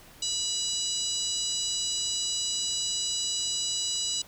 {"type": "harmonic tone with a mistuned harmonic", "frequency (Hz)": 987.8, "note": "B5", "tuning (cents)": 0, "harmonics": [3, 4, 5, 6, 7, 8], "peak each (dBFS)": [-35, -32, -37, -37, -37, -33], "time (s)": [0.22, 4.22], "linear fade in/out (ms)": 5, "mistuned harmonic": 3, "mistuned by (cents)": -27, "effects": ["pink hiss -52 dBFS RMS until 4.27 s"]}